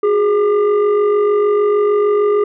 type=tone with frequency modulation; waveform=sine; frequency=415.3 Hz; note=G#4; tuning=in tune; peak=-9 dBFS; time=0.03-2.44 s; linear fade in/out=5 ms; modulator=784 Hz; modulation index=0.5; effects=tanh soft clip ceiling -8 dBFS